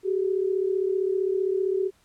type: tone pair together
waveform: sine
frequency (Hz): 378.1 / 413.5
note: F#4 / G#4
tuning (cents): +38 / -8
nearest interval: major second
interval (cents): 154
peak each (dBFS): -23 / -28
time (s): 0.03-1.91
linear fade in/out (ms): 50
effects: pink hiss -63 dBFS RMS until 2.04 s + low-pass 12000 Hz 12 dB/octave